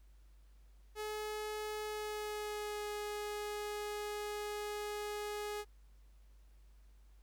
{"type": "tone with pitch glide", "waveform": "sawtooth", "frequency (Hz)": [425.7, 417.2], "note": ["G#4", "G#4"], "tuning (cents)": [43, 8], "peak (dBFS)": -35, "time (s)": [0.95, 5.65], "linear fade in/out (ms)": 50, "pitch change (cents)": -35, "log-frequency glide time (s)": [1.83, 2.88], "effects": ["added 50 Hz sine -58 dBFS peak until 7.22 s", "pink hiss -75 dBFS RMS until 7.22 s"]}